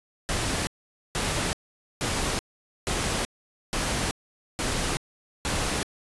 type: noise bursts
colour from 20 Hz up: pink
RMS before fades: -27 dBFS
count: 7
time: 0.29-5.83 s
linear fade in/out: 0 ms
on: 380 ms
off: 480 ms
effects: resampled to 24000 Hz